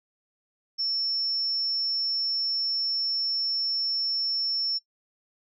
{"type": "tone", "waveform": "sine", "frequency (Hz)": 5400, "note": "E8", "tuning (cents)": 41, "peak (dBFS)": -25, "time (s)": [0.78, 4.79], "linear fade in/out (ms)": 20, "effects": ["noise-tail reverb RT60 0.1 s tail -23 dB re dry"]}